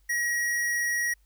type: tone with hard clipping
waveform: sine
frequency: 1902 Hz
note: A#6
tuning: 34 cents sharp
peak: -26 dBFS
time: 0.09-1.14 s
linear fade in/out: 10 ms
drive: 18 dB
effects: added 50 Hz sine -59 dBFS peak until 1.25 s + white hiss -71 dBFS RMS until 1.25 s